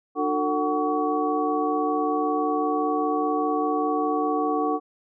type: tone cluster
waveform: sine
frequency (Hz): 299.2 / 364.3 / 449 / 747 / 1127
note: D4 / F#4 / A4 / F#5 / C#6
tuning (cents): +32 / -27 / +35 / +16 / +28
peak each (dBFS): -26 / -34 / -27 / -27 / -28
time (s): 0.15-4.8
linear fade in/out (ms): 50
effects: none